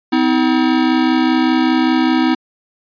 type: tone pair together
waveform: square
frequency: 254.7 / 319.8 Hz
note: C4 / D#4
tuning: -46 / +48 cents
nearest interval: major third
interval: 394 cents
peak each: -15 / -15 dBFS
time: 0.12-2.35 s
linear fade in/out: 10 ms
effects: resampled to 11025 Hz